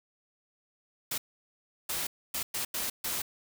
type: noise bursts at uneven times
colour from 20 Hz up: white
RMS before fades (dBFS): -33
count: 6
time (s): 1.11-1.18 / 1.89-2.07 / 2.34-2.43 / 2.54-2.65 / 2.74-2.9 / 3.04-3.22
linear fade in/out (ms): 5
effects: none